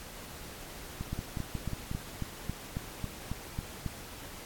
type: two click trains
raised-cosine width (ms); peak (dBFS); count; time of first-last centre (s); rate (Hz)
5; -22 / -21; 6 / 11; 1.01-1.914 / 1.13-3.862; 5.53 / 3.66
effects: pink hiss -46 dBFS RMS until 4.45 s + AAC 64 kbps